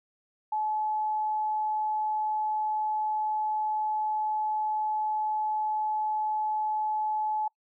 sine tone, 858 Hz, A5, 44 cents flat, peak -26 dBFS, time 0.52-7.48 s, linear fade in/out 5 ms, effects noise-tail reverb RT60 0.1 s tail -26 dB re dry

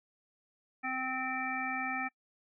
harmonic tone, 259.3 Hz, C4, 15 cents flat, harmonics 1 / 3 / 5 / 7 / 9, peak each -41 / -38 / -40 / -39 / -38 dBFS, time 0.83-2.09 s, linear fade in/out 20 ms, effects noise-tail reverb RT60 0.1 s tail -26 dB re dry

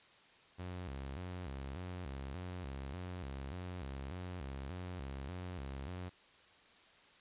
sawtooth tone with vibrato, 78.3 Hz, D#2, 11 cents sharp, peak -38 dBFS, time 0.58-6.1 s, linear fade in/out 20 ms, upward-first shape square, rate 1.7 Hz, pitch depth 250 cents each way, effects white hiss -63 dBFS RMS until 7.2 s + resampled to 8000 Hz

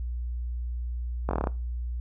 slowing click train, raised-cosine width 1 ms, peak -13 dBFS, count 8, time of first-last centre 1.29-1.472 s, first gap 21 ms, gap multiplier 1.07, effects noise-tail reverb RT60 0.3 s tail -20 dB re dry + added 60 Hz sine -29 dBFS peak until 2 s

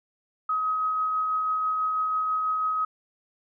sine tone with tremolo, 1267 Hz, D#6, 31 cents sharp, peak -22 dBFS, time 0.49-2.85 s, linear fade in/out 5 ms, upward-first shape triangle, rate 6.1 Hz, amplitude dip 25%, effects none

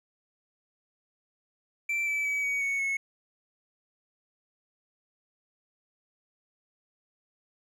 triangle tone with pitch steps, 2341 / 2310 / 2280 / 2250 / 2220 / 2191 Hz, D7 / D7 / C#7 / C#7 / C#7 / C#7, -6 / -29 / +48 / +25 / +2 / -21 cents, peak -25 dBFS, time 1.89-2.97 s, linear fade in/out 5 ms, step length 180 ms, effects 11-bit

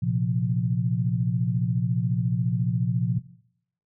sine chord, Bb suspended second, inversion none, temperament equal, 116.54 / 130.81 / 174.61 Hz, Bb2 / C3 / F3, 0 / 0 / 0 cents, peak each -26 dBFS, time 0.02-3.19 s, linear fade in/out 10 ms, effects noise-tail reverb RT60 0.7 s tail -17 dB re dry

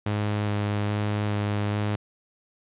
sawtooth tone with vibrato, 103.83 Hz, G#2, in tune, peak -20 dBFS, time 0.06-1.96 s, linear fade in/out 5 ms, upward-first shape square, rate 1.2 Hz, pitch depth 9 cents each way, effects resampled to 8000 Hz + 10-bit

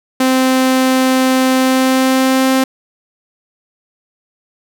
sawtooth tone with pitch glide, 259.8 to 263.1 Hz, C4 to C4, -12 to +10 cents, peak -6 dBFS, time 0.2-2.64 s, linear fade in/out 5 ms, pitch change +22 cents, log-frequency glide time 1.55-2.5 s, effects none

